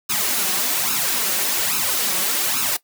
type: noise with flanger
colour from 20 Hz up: white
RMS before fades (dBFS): -21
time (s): 0.09-2.77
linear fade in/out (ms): 10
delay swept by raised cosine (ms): 0.75 to 5.45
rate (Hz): 1.2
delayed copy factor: +0.8
effects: noise-tail reverb RT60 0.1 s tail -18 dB re dry + high-pass 150 Hz 12 dB/octave